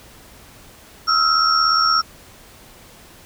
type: tone cluster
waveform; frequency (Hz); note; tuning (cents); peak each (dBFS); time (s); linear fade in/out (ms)
sine; 1288 / 1365 / 5500; E6 / F6 / F8; -41 / -40 / -27; -18; 1.07-2.02; 20
effects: pink hiss -45 dBFS RMS until 3.25 s

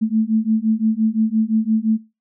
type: beating tone pair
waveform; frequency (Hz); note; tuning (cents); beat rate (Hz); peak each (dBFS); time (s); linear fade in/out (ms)
sine; 217.1 / 222.9; A3 / A3; -23 / +23; 5.8; -18; 0.01-1.98; 20
effects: noise-tail reverb RT60 0.3 s tail -24 dB re dry

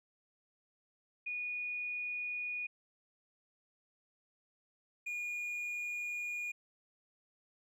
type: tone pair in turn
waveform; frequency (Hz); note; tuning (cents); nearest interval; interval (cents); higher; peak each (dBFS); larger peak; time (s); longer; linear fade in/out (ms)
sine / triangle; 2458 / 2437; D#7 / D#7; -22 / -37; unison; 15; first; -36 / -35; second; 1.26-2.67 / 5.06-6.52; second; 10
effects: none

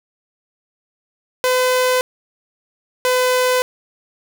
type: tone pair in turn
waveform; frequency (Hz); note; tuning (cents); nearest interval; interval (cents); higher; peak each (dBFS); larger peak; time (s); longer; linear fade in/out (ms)
sawtooth; 507 / 505.1; B4 / B4; +45 / +39; unison; 6; first; -10; neither; 1.44-2.01 / 3.05-3.62; neither; 0
effects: none

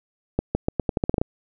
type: accelerating click train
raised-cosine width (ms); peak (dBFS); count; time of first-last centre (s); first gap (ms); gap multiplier
2; -7; 11; 0.39-1.215; 160; 0.84
effects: none

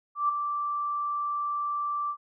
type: tone with ADSR envelope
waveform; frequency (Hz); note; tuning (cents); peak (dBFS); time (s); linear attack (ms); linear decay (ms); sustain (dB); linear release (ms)
sine; 1170; D6; -7; -20; 0.15-2.17; 140; 8; -7; 74
effects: none

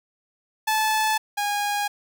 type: tone pair in turn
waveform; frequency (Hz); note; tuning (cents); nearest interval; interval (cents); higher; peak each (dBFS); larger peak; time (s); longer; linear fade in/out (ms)
sawtooth; 869 / 820.2; A5 / G#5; -22 / -22; minor second; 100; first; -16 / -19; first; 0.67-1.18 / 1.37-1.88; neither; 10
effects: none

